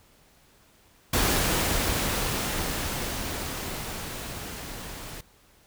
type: noise with level ramp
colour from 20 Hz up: pink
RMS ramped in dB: -23 to -40 dBFS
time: 1.13-5.21 s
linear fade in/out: 5 ms
effects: pink hiss -59 dBFS RMS until 5.66 s